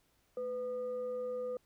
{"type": "tone with frequency modulation", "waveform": "sine", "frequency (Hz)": 500, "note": "B4", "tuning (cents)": 21, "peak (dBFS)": -35, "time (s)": [0.37, 1.57], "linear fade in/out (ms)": 2, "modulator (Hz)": 720, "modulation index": 0.27, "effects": ["pink hiss -73 dBFS RMS until 1.65 s"]}